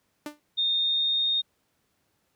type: tone with exponential decay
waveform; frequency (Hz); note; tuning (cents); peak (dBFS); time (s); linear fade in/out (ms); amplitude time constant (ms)
sawtooth; 297.1; D4; +20; -27; 0.26-0.4; 2; 29
type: tone with pitch glide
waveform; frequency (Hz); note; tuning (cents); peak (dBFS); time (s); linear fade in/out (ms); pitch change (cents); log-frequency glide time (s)
sine; 3661 to 3689; A#7 to A#7; -32 to -19; -22; 0.57-1.42; 20; +13; 0.73-1.3
effects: pink hiss -72 dBFS RMS until 2.35 s + high-pass 80 Hz 12 dB/octave